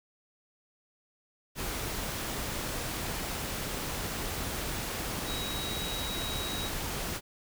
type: tone in noise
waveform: sine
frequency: 3832 Hz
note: A#7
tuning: 47 cents sharp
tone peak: -37 dBFS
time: 5.25-6.71 s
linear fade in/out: 50 ms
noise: pink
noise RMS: -35 dBFS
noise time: 1.55-7.21 s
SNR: -5 dB
effects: none